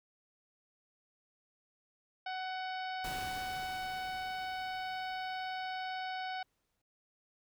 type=harmonic tone; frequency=747 Hz; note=F#5; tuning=16 cents sharp; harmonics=1 / 2 / 3 / 4 / 5 / 6 / 7; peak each=-38 / -44 / -48 / -50 / -52 / -54 / -55 dBFS; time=2.26-6.43 s; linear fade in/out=5 ms
type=noise with exponential decay; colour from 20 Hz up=pink; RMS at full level=-43 dBFS; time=3.04-6.82 s; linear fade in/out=5 ms; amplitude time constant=820 ms
effects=none